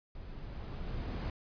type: noise with level ramp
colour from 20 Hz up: brown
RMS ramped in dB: -47 to -34 dBFS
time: 0.15-1.3 s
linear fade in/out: 2 ms
effects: resampled to 11025 Hz